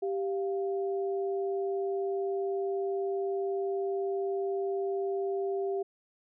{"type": "tone pair together", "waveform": "sine", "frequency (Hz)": [392, 697.1], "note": ["G4", "F5"], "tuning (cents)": [0, -3], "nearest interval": "minor seventh", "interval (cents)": 997, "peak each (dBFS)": [-29, -38], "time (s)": [0.02, 5.83], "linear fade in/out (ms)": 10, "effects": []}